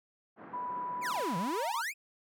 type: band-pass noise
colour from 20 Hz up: pink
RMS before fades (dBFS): -49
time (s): 0.36-1.25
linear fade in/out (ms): 50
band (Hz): 170 to 1600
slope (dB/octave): 24
type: tone with pitch glide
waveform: sine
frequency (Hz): 987.8 to 927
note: B5 to A#5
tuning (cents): 0 to -10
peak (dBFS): -34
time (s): 0.53-1.82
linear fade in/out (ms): 10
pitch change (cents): -110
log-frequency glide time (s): 1.57-1.63
type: exponential two-way sweep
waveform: 45% pulse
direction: down then up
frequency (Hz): 2616 to 158.6 to 2616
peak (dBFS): -33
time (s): 1.01-1.94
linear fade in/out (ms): 50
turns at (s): 1.37
effects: none